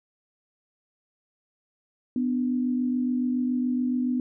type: tone pair together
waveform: sine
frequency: 249.1 / 296.2 Hz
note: B3 / D4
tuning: +15 / +15 cents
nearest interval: minor third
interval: 300 cents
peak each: -23 / -32 dBFS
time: 2.16-4.2 s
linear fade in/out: 2 ms
effects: none